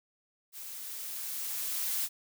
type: noise with level ramp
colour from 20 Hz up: blue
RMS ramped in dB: -44 to -31 dBFS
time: 0.52-2.09 s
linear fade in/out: 50 ms
effects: none